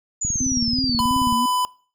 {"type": "exponential sweep", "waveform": "sine", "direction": "down", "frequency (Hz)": [7040, 4297], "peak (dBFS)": -21, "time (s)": [0.21, 1.01], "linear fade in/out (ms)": 10}
{"type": "click train", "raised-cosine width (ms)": 5, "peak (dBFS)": -17, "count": 21, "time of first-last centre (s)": [0.25, 1.325], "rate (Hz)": 18.6}
{"type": "tone with vibrato", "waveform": "sine", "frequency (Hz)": 246.9, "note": "B3", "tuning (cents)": 0, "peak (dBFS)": -22, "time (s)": [0.4, 1.46], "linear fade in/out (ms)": 5, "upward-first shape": "sine", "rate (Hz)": 2.9, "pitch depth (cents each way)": 110}
{"type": "tone", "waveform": "square", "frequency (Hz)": 1000, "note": "B5", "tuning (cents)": 21, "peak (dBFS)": -20, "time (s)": [0.99, 1.65], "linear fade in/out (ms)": 0}
{"effects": ["noise-tail reverb RT60 0.4 s tail -21 dB re dry"]}